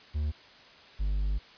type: tone pair in turn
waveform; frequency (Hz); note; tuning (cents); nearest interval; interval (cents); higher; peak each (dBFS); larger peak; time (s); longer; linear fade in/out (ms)
triangle; 75 / 50.06; D2 / G1; +37 / +37; perfect fifth; 700; first; -25 / -24; second; 0.14-0.32 / 0.99-1.39; second; 20
effects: white hiss -53 dBFS RMS until 1.57 s + resampled to 11025 Hz